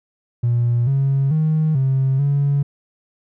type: tone with pitch steps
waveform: triangle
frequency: 119.5 / 136.9 / 156.4 / 133.6 / 141.6 Hz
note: A#2 / C#3 / D#3 / C3 / C#3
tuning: +43 / -21 / +9 / +36 / +37 cents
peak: -11 dBFS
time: 0.43-2.63 s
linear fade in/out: 10 ms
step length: 440 ms
effects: tanh soft clip ceiling -11 dBFS